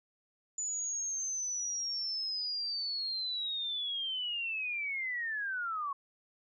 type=linear sweep; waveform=sine; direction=down; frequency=7000 to 1090 Hz; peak=-33 dBFS; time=0.58-5.93 s; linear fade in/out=5 ms; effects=none